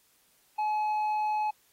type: tone with tanh clipping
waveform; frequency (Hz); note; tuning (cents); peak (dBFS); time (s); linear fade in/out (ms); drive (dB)
sine; 851; G#5; +42; -27; 0.58-1.51; 10; 5
effects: white hiss -66 dBFS RMS until 1.72 s + AAC 48 kbps